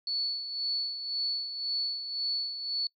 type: tone with tremolo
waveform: sine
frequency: 4435 Hz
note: C#8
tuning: in tune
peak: -27 dBFS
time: 0.07-2.87 s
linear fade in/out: 2 ms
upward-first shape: sine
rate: 1.9 Hz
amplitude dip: 60%
effects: noise-tail reverb RT60 0.1 s tail -26 dB re dry